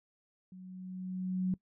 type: tone with level ramp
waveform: sine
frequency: 185 Hz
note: F#3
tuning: in tune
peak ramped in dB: -47 to -27 dBFS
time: 0.52-1.54 s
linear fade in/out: 2 ms
effects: noise-tail reverb RT60 0.1 s tail -22 dB re dry